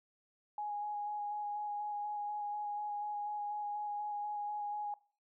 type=tone with vibrato; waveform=sine; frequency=830.6 Hz; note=G#5; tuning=in tune; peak=-36 dBFS; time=0.58-4.94 s; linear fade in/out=2 ms; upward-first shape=square; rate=4.1 Hz; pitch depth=11 cents each way; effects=noise-tail reverb RT60 0.4 s tail -21 dB re dry